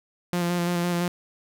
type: tone with vibrato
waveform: sawtooth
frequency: 174.5 Hz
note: F3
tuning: 1 cent flat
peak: -19 dBFS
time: 0.33-1.08 s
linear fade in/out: 0 ms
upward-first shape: square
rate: 5.9 Hz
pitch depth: 18 cents each way
effects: none